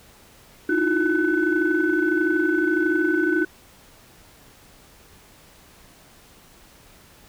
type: tone cluster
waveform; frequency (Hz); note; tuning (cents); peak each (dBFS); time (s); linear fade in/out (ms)
sine; 305.8 / 327.4 / 359.6 / 1504; D#4 / E4 / F#4 / F#6; -30 / -12 / -49 / +28; -23; 0.69-3.45; 5
effects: tanh soft clip ceiling -10 dBFS + pink hiss -51 dBFS RMS until 7.28 s